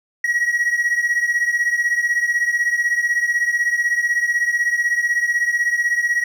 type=beating tone pair; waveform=triangle; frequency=1907 / 1923 Hz; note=A#6 / B6; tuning=+39 / -47 cents; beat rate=16 Hz; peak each=-16 / -20 dBFS; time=0.24-6.24 s; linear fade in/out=5 ms; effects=none